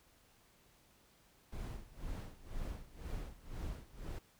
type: noise with tremolo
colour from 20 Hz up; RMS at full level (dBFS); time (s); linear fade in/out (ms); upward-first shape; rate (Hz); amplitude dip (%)
brown; -41; 1.52-4.19; 5; sine; 2; 90
effects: pink hiss -68 dBFS RMS until 4.39 s